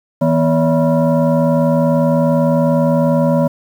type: tone with frequency modulation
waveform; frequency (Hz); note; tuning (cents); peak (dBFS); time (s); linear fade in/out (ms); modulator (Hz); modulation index
sine; 161.7; E3; -33; -10; 0.21-3.48; 10; 406; 1.4
effects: 7-bit